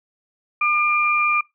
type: tone pair together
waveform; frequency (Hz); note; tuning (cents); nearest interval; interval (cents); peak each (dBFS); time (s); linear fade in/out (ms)
sine; 1205 / 2388; D6 / D7; +44 / +28; octave; 1184; -19; 0.61-1.41; 5
effects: noise-tail reverb RT60 0.2 s tail -24 dB re dry